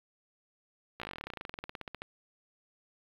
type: slowing click train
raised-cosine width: 0.3 ms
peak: -23 dBFS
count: 28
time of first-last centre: 1-2.019 s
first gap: 16 ms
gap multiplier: 1.06
effects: low-pass 4000 Hz 12 dB/octave + 9-bit